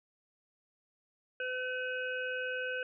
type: harmonic tone with a mistuned harmonic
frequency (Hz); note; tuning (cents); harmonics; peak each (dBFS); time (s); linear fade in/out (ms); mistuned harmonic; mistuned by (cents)
507; B4; +45; 1 / 3 / 5 / 6; -38 / -36 / -43 / -47; 1.4-2.83; 2; 6; -92
effects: none